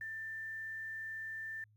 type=tone with quantisation; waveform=sine; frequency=1781 Hz; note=A6; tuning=21 cents sharp; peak=-40 dBFS; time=0.01-1.64 s; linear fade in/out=2 ms; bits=11; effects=added 106 Hz sine -64 dBFS peak until 1.76 s